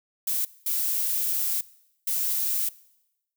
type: noise bursts at uneven times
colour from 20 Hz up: violet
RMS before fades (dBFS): -26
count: 3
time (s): 0.27-0.45 / 0.66-1.61 / 2.07-2.69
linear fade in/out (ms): 5
effects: noise-tail reverb RT60 0.9 s tail -21 dB re dry